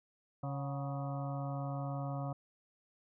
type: harmonic tone with a mistuned harmonic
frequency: 138.59 Hz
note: C#3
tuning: in tune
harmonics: 1 / 2 / 4 / 5 / 6 / 7 / 8 / 9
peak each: -37 / -45 / -46 / -45 / -58 / -52 / -52 / -51 dBFS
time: 0.43-2.33 s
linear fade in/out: 5 ms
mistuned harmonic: 5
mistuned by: +60 cents
effects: none